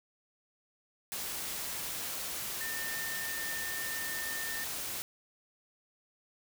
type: tone in noise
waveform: sine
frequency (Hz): 1809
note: A6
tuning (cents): +48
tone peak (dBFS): -38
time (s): 2.61-4.64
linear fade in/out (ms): 0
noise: white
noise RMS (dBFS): -38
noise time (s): 1.12-5.02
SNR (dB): -3
effects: none